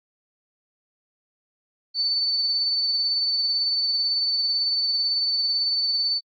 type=tone with tremolo; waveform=sine; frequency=4511 Hz; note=C#8; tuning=29 cents sharp; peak=-19 dBFS; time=1.94-6.21 s; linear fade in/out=50 ms; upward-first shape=triangle; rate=18 Hz; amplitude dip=30%; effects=AAC 48 kbps